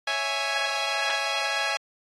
10% pulse chord, C# minor, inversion none, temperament equal, 554.4 / 659.3 / 830.6 Hz, C#5 / E5 / G#5, 0 / 0 / 0 cents, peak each -24 / -22 / -19 dBFS, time 0.07-1.77 s, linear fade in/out 5 ms, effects low-pass 6000 Hz 12 dB/octave + AAC 32 kbps

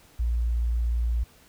sine tone, 58.4 Hz, A#1, 4 cents sharp, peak -22 dBFS, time 0.19-1.24 s, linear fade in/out 10 ms, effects pink hiss -56 dBFS RMS until 1.48 s

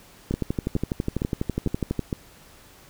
two click trains, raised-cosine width 3 ms, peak -11 / -12 dBFS, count 21 / 5, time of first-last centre 0.34-1.993 / 0.31-2.128 s, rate 12.1 / 2.2 Hz, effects pink hiss -51 dBFS RMS until 2.89 s

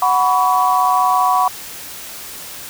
sine chord, F# suspended fourth, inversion none, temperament equal with one note detuned, 740 / 987.8 / 1128.8 Hz, F#5 / B5 / C#6, 0 / 0 / +31 cents, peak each -16 dBFS, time 0.02-1.48 s, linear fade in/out 2 ms, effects white hiss -32 dBFS RMS until 2.69 s

